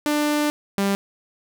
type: tone pair in turn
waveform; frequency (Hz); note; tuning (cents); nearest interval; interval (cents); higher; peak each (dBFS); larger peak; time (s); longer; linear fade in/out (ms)
sawtooth; 297 / 198.22; D4 / G3; +20 / +20; perfect fifth; 700; first; -15; neither; 0.06-0.5 / 0.78-0.95; first; 0
effects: none